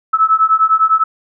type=beating tone pair; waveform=sine; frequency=1300 / 1309.9 Hz; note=E6 / E6; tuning=-24 / -11 cents; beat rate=9.9 Hz; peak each=-12 dBFS; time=0.13-1.04 s; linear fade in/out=10 ms; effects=none